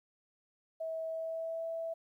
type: tone with pitch glide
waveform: sine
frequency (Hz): 647 to 657.9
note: E5 to E5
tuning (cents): -32 to -4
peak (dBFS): -35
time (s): 0.8-1.94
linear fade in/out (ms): 10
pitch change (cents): +28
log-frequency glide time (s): 1.07-1.65
effects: 12-bit